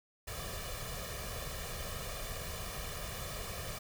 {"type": "noise with comb filter", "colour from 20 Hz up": "pink", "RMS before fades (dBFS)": -41, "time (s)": [0.27, 3.79], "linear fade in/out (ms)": 10, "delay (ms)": 1.7, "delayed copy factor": 0.75, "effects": []}